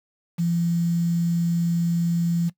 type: tone with quantisation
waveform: sine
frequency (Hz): 170.2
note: F3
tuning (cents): -44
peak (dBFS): -19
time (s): 0.38-2.5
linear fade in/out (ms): 20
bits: 7
effects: noise-tail reverb RT60 0.1 s tail -19 dB re dry